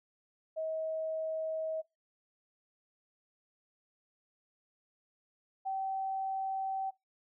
sine tone pair in turn, 637 / 770.5 Hz, D#5 / G5, +41 / -30 cents, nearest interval minor third, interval 329 cents, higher second, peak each -33 / -32 dBFS, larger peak second, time 0.56-1.82 / 5.65-6.91 s, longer neither, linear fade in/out 20 ms, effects noise-tail reverb RT60 0.2 s tail -21 dB re dry

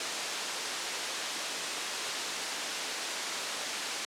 white low-pass noise, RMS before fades -36 dBFS, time 0-4.05 s, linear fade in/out 2 ms, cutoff 6500 Hz, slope 12 dB/octave, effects high-pass 300 Hz 12 dB/octave + low-pass 10000 Hz 12 dB/octave

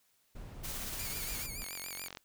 brown noise, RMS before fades -45 dBFS, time 0.35-1.64 s, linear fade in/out 10 ms
white noise with tremolo, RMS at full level -40 dBFS, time 0.63-1.47 s, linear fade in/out 20 ms, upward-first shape triangle, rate 17 Hz, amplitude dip 30%
5% pulse tone with vibrato, 2290 Hz, D7, 44 cents flat, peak -32 dBFS, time 0.99-2.08 s, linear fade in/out 2 ms, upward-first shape sine, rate 7 Hz, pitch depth 100 cents each way
click train, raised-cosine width 0.2 ms, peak -26 dBFS, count 26, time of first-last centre 1.62-2.172 s, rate 45.3 Hz
effects white hiss -72 dBFS RMS until 2.24 s

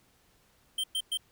square tone bursts, 3136 Hz, G7, in tune, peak -29 dBFS, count 3, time 0.78-1.174 s, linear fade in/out 5 ms, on 58 ms, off 110 ms, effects pink hiss -66 dBFS RMS until 1.31 s

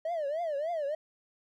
triangle tone with vibrato, 622.3 Hz, D#5, in tune, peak -27 dBFS, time 0.05-0.95 s, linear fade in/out 5 ms, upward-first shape triangle, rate 3.4 Hz, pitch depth 230 cents each way, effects tanh soft clip ceiling -25 dBFS

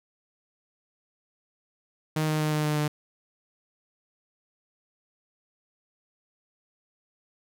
sawtooth tone with pitch steps, 155.56 / 154.4 / 153.24 / 152.09 / 150.96 / 149.83 Hz, D#3 / D#3 / D#3 / D#3 / D3 / D3, 0 / -13 / -26 / -39 / +48 / +35 cents, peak -20 dBFS, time 2.16-2.88 s, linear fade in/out 5 ms, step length 120 ms, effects none

